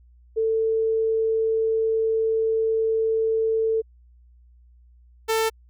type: tone pair in turn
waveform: sine / sawtooth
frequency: 445.3 / 445.3 Hz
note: A4 / A4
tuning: +21 / +21 cents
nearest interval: unison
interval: 0 cents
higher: neither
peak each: -19 / -16 dBFS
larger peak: second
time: 0.36-3.82 / 5.28-5.5 s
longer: first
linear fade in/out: 20 ms
effects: added 60 Hz sine -50 dBFS peak until 5.69 s